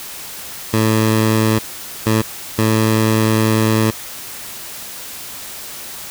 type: tone bursts at uneven times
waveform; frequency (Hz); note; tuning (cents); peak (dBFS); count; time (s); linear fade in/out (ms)
15% pulse; 110; A2; 0; -6; 3; 0.73-1.59 / 2.06-2.22 / 2.58-3.91; 10
effects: white hiss -31 dBFS RMS until 6.1 s